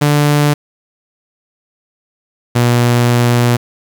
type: tone pair in turn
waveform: sawtooth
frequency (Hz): 146.83 / 120.57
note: D3 / B2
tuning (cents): 0 / -41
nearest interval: minor third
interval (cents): 341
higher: first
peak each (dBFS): -5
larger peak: neither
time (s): 0.01-0.54 / 2.55-3.57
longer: second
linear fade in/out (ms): 10
effects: 7-bit